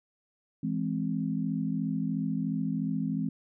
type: chord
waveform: sine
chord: E augmented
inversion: none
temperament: equal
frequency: 164.81 / 207.7 / 261.6 Hz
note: E3 / G#3 / B#3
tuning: 0 / 0 / 0 cents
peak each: -32 dBFS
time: 0.63-3.29 s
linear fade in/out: 5 ms
effects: none